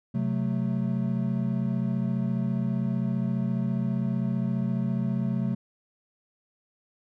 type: chord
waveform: triangle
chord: F# diminished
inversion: second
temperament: equal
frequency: 130.81 / 185 / 220 Hz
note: C3 / F#3 / A3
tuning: 0 / 0 / 0 cents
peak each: -27 dBFS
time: 0.14-5.55 s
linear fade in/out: 10 ms
effects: none